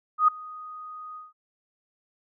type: tone with ADSR envelope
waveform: sine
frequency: 1244.5 Hz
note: D#6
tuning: in tune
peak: -13 dBFS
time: 0.18-1.33 s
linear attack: 100 ms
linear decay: 6 ms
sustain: -24 dB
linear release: 170 ms
effects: none